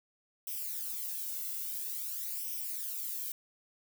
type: noise with flanger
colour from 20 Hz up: violet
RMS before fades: -38 dBFS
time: 0.47-3.32 s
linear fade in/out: 2 ms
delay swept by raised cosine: 0.35 to 1.45 ms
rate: 0.49 Hz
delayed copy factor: +0.7
effects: none